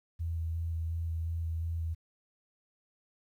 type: tone with vibrato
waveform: sine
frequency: 82.41 Hz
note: E2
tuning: in tune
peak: -31 dBFS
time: 0.19-1.95 s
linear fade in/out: 20 ms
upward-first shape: square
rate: 2.8 Hz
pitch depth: 14 cents each way
effects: 11-bit